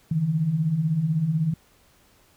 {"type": "beating tone pair", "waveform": "sine", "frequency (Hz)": [145, 161], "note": ["D3", "E3"], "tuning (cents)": [-22, -41], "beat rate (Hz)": 16, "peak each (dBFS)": [-28, -21], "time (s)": [0.11, 1.54], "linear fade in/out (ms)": 5, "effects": ["pink hiss -59 dBFS RMS until 2.36 s"]}